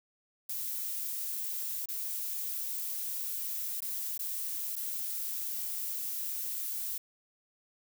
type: noise with dropouts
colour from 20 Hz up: violet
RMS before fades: -36 dBFS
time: 0.49-6.98 s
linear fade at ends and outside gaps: 5 ms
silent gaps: 1.858-1.886 / 3.805-3.82 / 4.178-4.192 / 4.757-4.763 s
effects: none